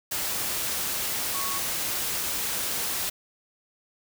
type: tone in noise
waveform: sine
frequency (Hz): 1108.7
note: C#6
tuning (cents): 0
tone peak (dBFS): -33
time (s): 1.34-1.59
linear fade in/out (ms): 10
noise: white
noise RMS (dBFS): -29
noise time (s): 0.11-3.1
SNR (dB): -7
effects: none